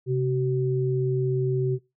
sine tone pair together, 131.79 / 378.4 Hz, C3 / F#4, +13 / +39 cents, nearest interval octave + tritone, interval 1826 cents, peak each -23 / -25 dBFS, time 0.06-1.79 s, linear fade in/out 50 ms, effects noise-tail reverb RT60 0.2 s tail -18 dB re dry

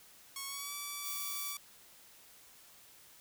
5% pulse tone with pitch glide, 1100 to 1153.4 Hz, C#6 to D6, -14 to -32 cents, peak -28 dBFS, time 0.36-1.57 s, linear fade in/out 2 ms, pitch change +82 cents, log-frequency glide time 0.46-0.73 s
violet noise, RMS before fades -42 dBFS, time 1.02-1.55 s, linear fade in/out 50 ms
effects white hiss -59 dBFS RMS until 3.2 s

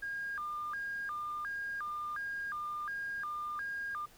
sine tone with vibrato, 1396.9 Hz, F6, in tune, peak -35 dBFS, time 0.02-4.06 s, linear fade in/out 10 ms, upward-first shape square, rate 1.4 Hz, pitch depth 260 cents each way, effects tanh soft clip ceiling -31 dBFS + pink hiss -60 dBFS RMS until 4.17 s

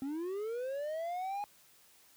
triangle linear sweep, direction up, 261.6 to 830.6 Hz, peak -33 dBFS, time 0.02-1.44 s, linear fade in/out 0 ms, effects white hiss -63 dBFS RMS until 2.16 s + high-pass 60 Hz 12 dB/octave

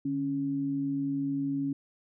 sine tone pair together, 147.86 / 277.2 Hz, D3 / C#4, +12 / 0 cents, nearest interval major seventh, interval 1088 cents, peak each -37 / -28 dBFS, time 0.05-1.73 s, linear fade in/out 5 ms, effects none

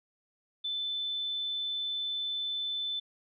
sine tone, 3520 Hz, A7, in tune, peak -31 dBFS, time 0.64-3 s, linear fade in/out 10 ms, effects none

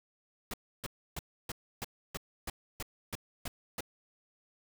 pink noise bursts, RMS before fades -38 dBFS, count 11, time 0.51-3.807 s, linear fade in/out 2 ms, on 27 ms, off 300 ms, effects none

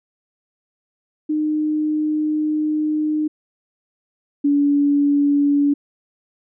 sine tone pair in turn, 305.6 / 286.4 Hz, D#4 / D4, -31 / -43 cents, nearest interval minor second, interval 112 cents, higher first, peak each -17 / -13 dBFS, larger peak second, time 1.29-3.28 / 4.44-5.74 s, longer first, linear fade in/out 10 ms, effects none

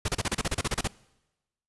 pink noise bursts, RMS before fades -27 dBFS, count 13, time 0.05-0.876 s, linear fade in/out 5 ms, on 34 ms, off 32 ms, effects noise-tail reverb RT60 1.0 s tail -23 dB re dry + resampled to 24000 Hz

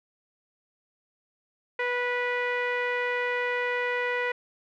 sawtooth tone with low-pass filter, 490.4 Hz, B4, 12 cents flat, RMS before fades -28 dBFS, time 1.79-4.32 s, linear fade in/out 5 ms, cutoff 2100 Hz, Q 4.3, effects none

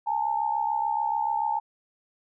sine tone pair together, 835.1 / 902 Hz, G#5 / A5, +9 / +43 cents, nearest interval minor second, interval 134 cents, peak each -27 / -26 dBFS, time 0.06-1.6 s, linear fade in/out 20 ms, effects none

